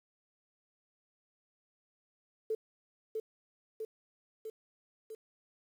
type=tone with echo; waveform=sine; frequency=440 Hz; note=A4; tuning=in tune; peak=-30 dBFS; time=2.5-2.55 s; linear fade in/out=5 ms; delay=650 ms; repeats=4; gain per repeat=-3 dB; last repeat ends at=5.15 s; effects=10-bit